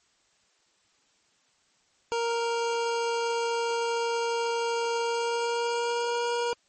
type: tone with pitch glide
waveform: 25% pulse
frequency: 466.2 to 475.4 Hz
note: A#4 to A#4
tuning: 0 to +34 cents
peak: -22 dBFS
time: 2.12-6.53 s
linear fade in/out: 0 ms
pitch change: +34 cents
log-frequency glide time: 5.01-6.23 s
effects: white hiss -67 dBFS RMS until 6.68 s + MP3 32 kbps